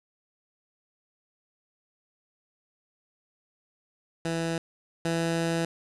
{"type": "tone pair in turn", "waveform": "15% pulse", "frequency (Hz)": [165.3, 166.15], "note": ["E3", "E3"], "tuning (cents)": [5, 14], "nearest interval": "unison", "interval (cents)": 9, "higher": "second", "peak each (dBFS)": [-21, -19], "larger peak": "second", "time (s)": [[4.25, 4.58], [5.05, 5.65]], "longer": "second", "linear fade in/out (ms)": 2, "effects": ["resampled to 24000 Hz", "9-bit"]}